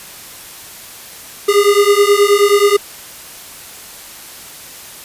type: beating tone pair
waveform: square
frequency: 402.3 / 411.7 Hz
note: G4 / G#4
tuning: +45 / -15 cents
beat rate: 9.4 Hz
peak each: -12 dBFS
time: 1.48-2.77 s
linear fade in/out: 10 ms
effects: white hiss -34 dBFS RMS until 5.04 s + resampled to 32000 Hz